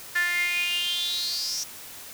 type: tone with high-pass filter sweep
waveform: sawtooth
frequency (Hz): 351.1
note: F4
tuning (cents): +9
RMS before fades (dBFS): -27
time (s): 0.15-1.64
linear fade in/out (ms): 10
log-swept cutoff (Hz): 1700 to 5800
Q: 9.6
effects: white hiss -42 dBFS RMS until 2.13 s